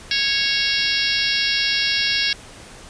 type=harmonic tone; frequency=552 Hz; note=C#5; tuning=7 cents flat; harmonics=3 / 4 / 5 / 6 / 7 / 8 / 9 / 10; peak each=-26 / -26 / -26 / -26 / -26 / -26 / -26 / -26 dBFS; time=0.11-2.33 s; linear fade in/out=2 ms; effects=pink hiss -41 dBFS RMS until 2.89 s + resampled to 22050 Hz